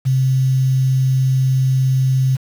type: tone with quantisation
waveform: sine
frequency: 131.3 Hz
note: C3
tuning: 6 cents sharp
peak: -12 dBFS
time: 0.05-2.37 s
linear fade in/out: 20 ms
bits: 6
effects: none